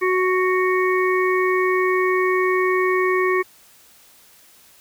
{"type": "harmonic tone", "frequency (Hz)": 370, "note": "F#4", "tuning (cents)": 0, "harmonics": [1, 3, 5, 6], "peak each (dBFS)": [-18, -23, -25, -26], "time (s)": [0.01, 3.43], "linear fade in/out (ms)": 20, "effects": ["white hiss -51 dBFS RMS until 4.8 s"]}